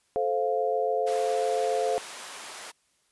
sine chord, F major, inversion first, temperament just, 436.5 / 523.8 / 698.5 Hz, A4 / C5 / F5, -14 / +2 / 0 cents, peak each -28 dBFS, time 0.16-1.98 s, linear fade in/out 0 ms
pink high-pass noise, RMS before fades -41 dBFS, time 1.06-2.72 s, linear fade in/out 20 ms, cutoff 650 Hz, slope 12 dB/octave
effects white hiss -69 dBFS RMS until 3.11 s + resampled to 24000 Hz

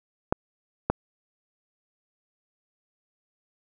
clicks, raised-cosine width 1 ms, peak -7 dBFS, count 2, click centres 0.325 / 0.9 s, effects none

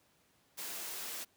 white high-pass noise, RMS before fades -42 dBFS, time 0.57-1.25 s, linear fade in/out 20 ms, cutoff 220 Hz, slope 12 dB/octave, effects pink hiss -70 dBFS RMS until 1.36 s + high-pass 100 Hz 12 dB/octave

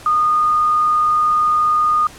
sine tone, 1227 Hz, D#6, 25 cents flat, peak -12 dBFS, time 0.06-2.07 s, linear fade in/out 2 ms, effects pink hiss -39 dBFS RMS until 2.18 s + low-pass 11000 Hz 12 dB/octave

